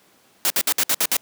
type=noise bursts; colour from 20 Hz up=white; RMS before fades=-19 dBFS; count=7; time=0.45-1.167 s; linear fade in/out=0 ms; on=51 ms; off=60 ms; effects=pink hiss -56 dBFS RMS until 1.21 s + high-pass 200 Hz 12 dB/octave